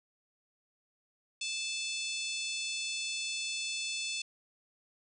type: harmonic tone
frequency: 875 Hz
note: A5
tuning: 10 cents flat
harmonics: 3 / 4 / 5 / 6 / 7 / 8 / 9 / 10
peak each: -38 / -40 / -42 / -44 / -45 / -46 / -47 / -48 dBFS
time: 1.41-4.22 s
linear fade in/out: 5 ms
effects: none